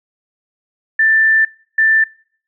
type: tone pair in turn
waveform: sine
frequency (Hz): 1773 / 1773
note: A6 / A6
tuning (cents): +13 / +13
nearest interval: unison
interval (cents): 0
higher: neither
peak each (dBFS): -9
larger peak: neither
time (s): 0.99-1.45 / 1.78-2.04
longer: first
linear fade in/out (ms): 5
effects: noise-tail reverb RT60 0.5 s tail -22 dB re dry